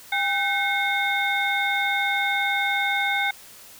sine tone cluster, 802 / 1528 / 2165 / 3651 Hz, G5 / G6 / C#7 / A#7, +39 / -45 / -41 / -37 cents, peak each -26 / -27 / -24 / -30 dBFS, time 0.12-3.31 s, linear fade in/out 5 ms, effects white hiss -46 dBFS RMS until 3.79 s

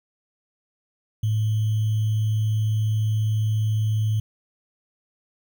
sine tone with sample-and-hold, 108.2 Hz, A2, 29 cents flat, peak -19 dBFS, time 1.23-4.2 s, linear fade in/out 5 ms, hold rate 3150 Hz, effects none

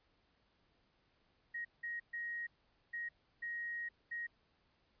sine tone bursts at uneven times, 1883 Hz, A#6, 17 cents sharp, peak -39 dBFS, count 6, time 1.54-1.65 / 1.83-2 / 2.13-2.47 / 2.93-3.09 / 3.42-3.89 / 4.11-4.27 s, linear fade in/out 10 ms, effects pink hiss -75 dBFS RMS until 5 s + resampled to 11025 Hz

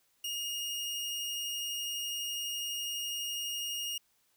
sawtooth tone, 2852 Hz, F7, 36 cents sharp, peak -31 dBFS, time 0.24-3.98 s, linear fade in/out 5 ms, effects white hiss -72 dBFS RMS until 4.36 s

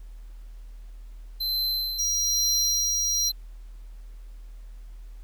square tone with tremolo, 4084 Hz, C8, 43 cents flat, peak -24 dBFS, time 1.4-3.32 s, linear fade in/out 10 ms, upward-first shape sine, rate 1.1 Hz, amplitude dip 60%
square tone, 5730 Hz, F8, 44 cents sharp, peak -24 dBFS, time 1.98-3.3 s, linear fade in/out 20 ms
effects added 40 Hz sine -39 dBFS peak until 5.23 s + pink hiss -63 dBFS RMS until 5.23 s

